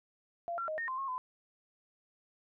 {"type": "tone with pitch steps", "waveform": "sine", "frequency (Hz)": [686, 1365, 624, 1839, 1041, 1084, 1016], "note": ["F5", "F6", "D#5", "A#6", "C6", "C#6", "B5"], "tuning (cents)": [-31, -40, 5, -24, -9, -39, 49], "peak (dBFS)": -34, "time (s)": [0.48, 1.18], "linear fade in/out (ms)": 0, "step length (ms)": 100, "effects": []}